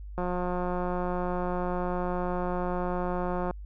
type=click train; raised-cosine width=1 ms; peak=-18 dBFS; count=597; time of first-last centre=0.18-3.51 s; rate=179 Hz; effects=added 50 Hz sine -38 dBFS peak until 3.65 s